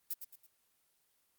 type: noise with echo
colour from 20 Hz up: violet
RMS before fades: -36 dBFS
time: 0.1-0.14 s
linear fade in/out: 10 ms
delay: 110 ms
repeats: 3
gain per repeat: -8 dB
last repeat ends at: 0.47 s
effects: white hiss -75 dBFS RMS until 1.38 s + Opus 24 kbps